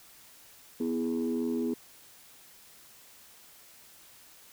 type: chord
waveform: sine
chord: E major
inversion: second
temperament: equal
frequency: 246.9 / 329.6 / 415.3 Hz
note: B3 / E4 / G#4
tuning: 0 / 0 / 0 cents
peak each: -29 / -33 / -33 dBFS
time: 0.8-1.74 s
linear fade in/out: 5 ms
effects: tanh soft clip ceiling -22 dBFS + white hiss -55 dBFS RMS until 4.52 s